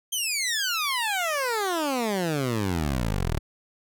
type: exponential sweep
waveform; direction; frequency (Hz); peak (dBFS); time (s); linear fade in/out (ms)
15% pulse; down; 3204 to 35.61; -18; 0.12-3.39; 10
effects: none